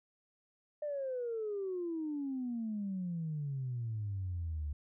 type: exponential sweep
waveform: sine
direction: down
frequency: 605 to 71.6 Hz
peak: -34 dBFS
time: 0.82-4.73 s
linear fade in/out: 5 ms
effects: tanh soft clip ceiling -30 dBFS